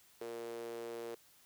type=tone with high-pass filter; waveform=sawtooth; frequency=116.54 Hz; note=A#2; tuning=in tune; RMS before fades=-44 dBFS; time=0.21-1.15 s; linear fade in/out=5 ms; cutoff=420 Hz; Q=9.3; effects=white hiss -65 dBFS RMS until 1.45 s